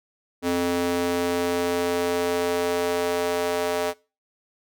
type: tone with high-pass filter sweep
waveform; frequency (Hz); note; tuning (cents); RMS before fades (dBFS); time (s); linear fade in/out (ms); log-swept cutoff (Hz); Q
square; 87.3; F2; 0; -24; 0.42-3.94; 50; 320 to 510; 2.4
effects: noise-tail reverb RT60 0.3 s tail -21 dB re dry